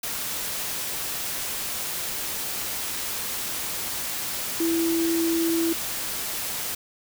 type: tone in noise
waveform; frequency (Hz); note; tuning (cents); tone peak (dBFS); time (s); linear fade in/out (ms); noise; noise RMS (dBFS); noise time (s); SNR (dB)
sine; 331.7; E4; +11; -21; 4.6-5.73; 5; white; -30; 0.03-6.75; +6
effects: none